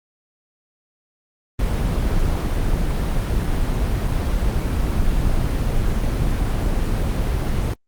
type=noise; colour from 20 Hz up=brown; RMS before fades=-19 dBFS; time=1.59-7.74 s; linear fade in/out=5 ms; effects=Opus 24 kbps